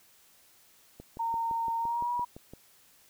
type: click train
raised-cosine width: 2 ms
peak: -31 dBFS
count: 10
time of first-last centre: 1-2.536 s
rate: 5.86 Hz
type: tone with pitch glide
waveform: sine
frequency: 918 to 966.4 Hz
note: A#5 to B5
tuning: -27 to -38 cents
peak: -28 dBFS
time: 1.19-2.25 s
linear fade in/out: 10 ms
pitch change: +89 cents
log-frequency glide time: 1.79-2.11 s
effects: white hiss -61 dBFS RMS until 3.09 s